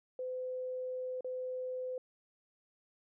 sine tone with dropouts, 509 Hz, C5, 48 cents flat, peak -36 dBFS, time 0.19-1.98 s, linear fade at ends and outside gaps 2 ms, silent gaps 1.208-1.245 s, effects none

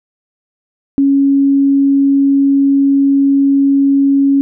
sine tone, 276.8 Hz, C#4, 2 cents flat, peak -7 dBFS, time 0.98-4.41 s, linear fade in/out 0 ms, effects none

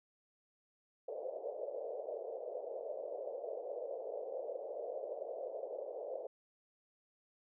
pink band-pass noise, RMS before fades -43 dBFS, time 1.08-6.27 s, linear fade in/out 5 ms, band 470 to 620 Hz, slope 48 dB/octave, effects none

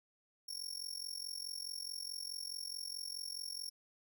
sawtooth tone with amplitude modulation, 5500 Hz, F8, 27 cents flat, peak -35 dBFS, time 0.48-3.7 s, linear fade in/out 10 ms, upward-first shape sine, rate 44.7 Hz, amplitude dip 90%, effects none

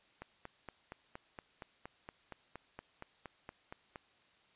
click train, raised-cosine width 0.5 ms, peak -30 dBFS, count 17, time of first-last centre 0.22-3.958 s, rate 4.28 Hz, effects white hiss -68 dBFS RMS until 4.55 s + resampled to 8000 Hz

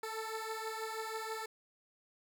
15% pulse beating tone pair, 440 / 446.2 Hz, A4 / A4, 0 / +24 cents, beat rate 6.2 Hz, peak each -34 / -37 dBFS, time 0.03-1.46 s, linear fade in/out 5 ms, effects none

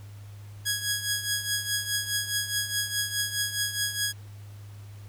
10% pulse tone with tremolo, 1661.2 Hz, G#6, in tune, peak -15 dBFS, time 0.65-4.13 s, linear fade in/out 20 ms, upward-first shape triangle, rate 4.8 Hz, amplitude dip 75%, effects added 102 Hz sine -41 dBFS peak until 5.08 s + pink hiss -56 dBFS RMS until 5.08 s

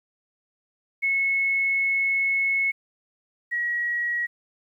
sine tone pair in turn, 2191 / 1909.4 Hz, C#7 / A#6, -21 / +41 cents, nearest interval major second, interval 238 cents, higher first, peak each -20 / -23 dBFS, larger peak first, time 1.02-2.72 / 3.51-4.27 s, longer first, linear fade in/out 20 ms, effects 10-bit

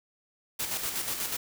white noise with tremolo, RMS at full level -31 dBFS, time 0.59-1.37 s, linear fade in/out 10 ms, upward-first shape square, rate 8.2 Hz, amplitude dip 45%, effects none

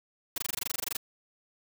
white noise bursts, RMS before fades -31 dBFS, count 15, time 0.36-0.969 s, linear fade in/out 5 ms, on 21 ms, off 21 ms, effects none

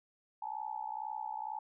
sine tone with amplitude modulation, 862 Hz, A5, 36 cents flat, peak -33 dBFS, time 0.42-1.59 s, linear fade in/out 5 ms, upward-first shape sine, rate 62.1 Hz, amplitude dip 95%, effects none

